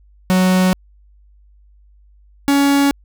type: tone pair in turn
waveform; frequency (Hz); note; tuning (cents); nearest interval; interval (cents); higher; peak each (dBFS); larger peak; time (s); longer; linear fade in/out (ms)
45% pulse; 185 / 280.8; F#3 / C#4; 0 / +22; perfect fifth; 722; second; -11; neither; 0.3-0.73 / 2.48-2.91; neither; 0
effects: added 50 Hz sine -46 dBFS peak until 3.04 s